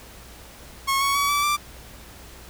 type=tone with pitch steps; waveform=sawtooth; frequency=1091 / 1112 / 1133.4 / 1155.2 / 1177.4 Hz; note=C#6 / C#6 / C#6 / D6 / D6; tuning=-28 / +5 / +38 / -29 / +4 cents; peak=-16 dBFS; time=0.87-1.57 s; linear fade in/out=20 ms; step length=140 ms; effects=added 60 Hz sine -47 dBFS peak until 2.49 s + pink hiss -45 dBFS RMS until 2.49 s